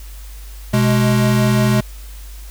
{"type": "tone pair together", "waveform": "square", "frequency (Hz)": [124.99, 210.2], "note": ["B2", "G#3"], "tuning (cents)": [21, 21], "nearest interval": "major sixth", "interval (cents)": 900, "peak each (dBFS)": [-15, -16], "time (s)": [0.73, 1.81], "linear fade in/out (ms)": 10, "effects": ["added 50 Hz sine -31 dBFS peak until 2.5 s", "white hiss -43 dBFS RMS until 2.5 s"]}